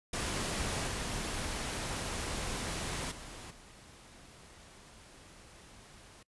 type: noise with level steps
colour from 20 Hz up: pink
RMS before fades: -35 / -37 / -47 / -55 dBFS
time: 0.13-6.23 s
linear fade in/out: 5 ms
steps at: 0.87 / 3.11 / 3.5 s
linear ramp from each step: 10 ms
effects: noise-tail reverb RT60 0.1 s tail -23 dB re dry + resampled to 24000 Hz